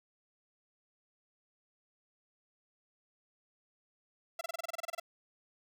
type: tone bursts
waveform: sawtooth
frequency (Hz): 671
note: E5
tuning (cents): +31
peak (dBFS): -32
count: 13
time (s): 4.39-4.999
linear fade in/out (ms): 5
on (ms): 21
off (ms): 28
effects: none